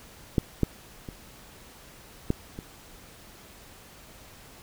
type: clicks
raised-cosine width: 3 ms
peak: -8 / -8 / -24 / -10 / -23 dBFS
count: 5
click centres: 0.382 / 0.633 / 1.088 / 2.304 / 2.589 s
effects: pink hiss -50 dBFS RMS until 4.62 s